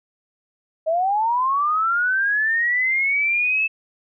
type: linear sweep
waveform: sine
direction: up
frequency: 622.3 to 2631 Hz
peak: -17 dBFS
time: 0.86-3.68 s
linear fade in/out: 20 ms
effects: none